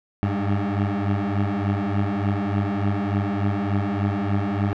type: beating tone pair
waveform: 20% pulse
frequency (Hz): 98.7 / 102.1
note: G2 / G#2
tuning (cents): +12 / -29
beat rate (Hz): 3.4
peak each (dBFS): -19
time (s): 0.23-4.73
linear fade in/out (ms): 0
effects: low-pass 2000 Hz 12 dB/octave